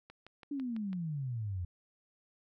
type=click train; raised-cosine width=0.3 ms; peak=-35 dBFS; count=6; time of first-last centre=0.1-0.931 s; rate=6.02 Hz
type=exponential sweep; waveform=sine; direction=down; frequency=293.7 to 85.3 Hz; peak=-34 dBFS; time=0.51-1.65 s; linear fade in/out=5 ms
effects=none